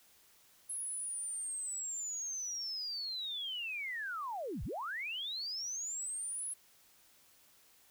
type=linear two-way sweep; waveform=sine; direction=down then up; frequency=10710 to 31.7 to 10710 Hz; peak=-37 dBFS; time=0.69-6.54 s; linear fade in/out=10 ms; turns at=4.64 s; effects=white hiss -65 dBFS RMS until 7.9 s